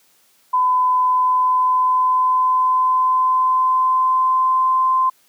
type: tone with pitch glide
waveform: sine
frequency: 1009 to 1037.4 Hz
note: B5 to C6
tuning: +37 to -15 cents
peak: -13 dBFS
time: 0.53-5.1 s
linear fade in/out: 10 ms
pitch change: +48 cents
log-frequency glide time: 0.89-4.95 s
effects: white hiss -57 dBFS RMS until 5.28 s + high-pass 150 Hz 12 dB/octave